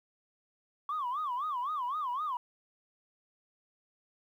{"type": "tone with vibrato", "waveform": "sine", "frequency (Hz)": 1100, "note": "C#6", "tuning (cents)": -14, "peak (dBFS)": -30, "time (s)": [0.89, 2.37], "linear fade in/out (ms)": 2, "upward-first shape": "sine", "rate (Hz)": 3.9, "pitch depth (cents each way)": 230, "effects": ["tanh soft clip ceiling -28 dBFS", "11-bit"]}